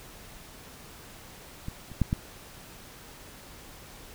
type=clicks; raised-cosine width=5 ms; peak=-22 / -29 / -10 / -13 dBFS; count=4; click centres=1.684 / 1.917 / 2.017 / 2.129 s; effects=pink hiss -48 dBFS RMS until 4.14 s